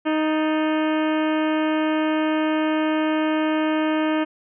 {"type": "harmonic tone with a mistuned harmonic", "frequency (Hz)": 311.1, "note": "D#4", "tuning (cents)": 0, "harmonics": [1, 2, 3, 4, 5, 6, 7, 8, 9, 10], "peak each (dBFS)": [-20, -26, -30, -32, -34, -36, -37, -38, -39, -40], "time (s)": [0.05, 4.25], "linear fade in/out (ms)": 20, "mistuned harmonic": 6, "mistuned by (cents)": -81, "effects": []}